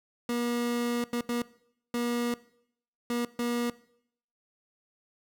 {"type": "tone bursts at uneven times", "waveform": "30% pulse", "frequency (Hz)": 239.3, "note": "A#3", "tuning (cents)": 46, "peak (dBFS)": -25, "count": 6, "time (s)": [[0.29, 1.04], [1.13, 1.21], [1.29, 1.42], [1.94, 2.34], [3.1, 3.25], [3.39, 3.7]], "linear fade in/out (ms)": 2, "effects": ["noise-tail reverb RT60 0.7 s tail -20 dB re dry"]}